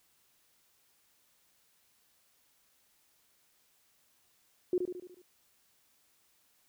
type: tone with echo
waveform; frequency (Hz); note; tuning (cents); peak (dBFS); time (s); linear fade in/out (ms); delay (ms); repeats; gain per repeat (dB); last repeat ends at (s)
sine; 360.8; F#4; -44; -25; 4.73-4.78; 2; 73; 6; -5; 5.218
effects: white hiss -70 dBFS RMS until 6.68 s